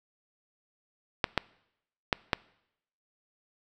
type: clicks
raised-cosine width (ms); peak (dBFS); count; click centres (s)
0.3; -7; 4; 1.242 / 1.377 / 2.128 / 2.332
effects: noise-tail reverb RT60 0.8 s tail -23 dB re dry